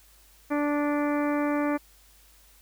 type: harmonic tone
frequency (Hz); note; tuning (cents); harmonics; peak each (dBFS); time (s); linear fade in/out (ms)
292.5; D4; -7; 1 / 2 / 3 / 4 / 5 / 6 / 7 / 8; -25 / -30 / -35 / -35 / -40 / -40 / -42 / -43; 0.5-1.78; 20
effects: added 50 Hz sine -58 dBFS peak until 2.61 s + white hiss -58 dBFS RMS until 2.61 s